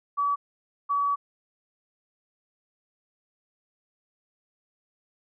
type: tone pair in turn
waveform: sine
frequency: 1143 / 1138.5 Hz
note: D6 / C#6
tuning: -47 / +46 cents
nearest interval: unison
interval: 7 cents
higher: first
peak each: -22 dBFS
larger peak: neither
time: 0.17-0.36 / 0.89-1.16 s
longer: second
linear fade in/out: 20 ms
effects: none